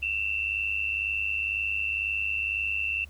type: tone pair together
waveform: sine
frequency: 2637 / 2739 Hz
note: E7 / F7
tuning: 0 / -34 cents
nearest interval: minor second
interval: 66 cents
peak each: -29 / -29 dBFS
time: 0.02-3.05 s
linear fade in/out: 10 ms
effects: added 73 Hz sine -44 dBFS peak until 3.09 s + pink hiss -58 dBFS RMS until 3.09 s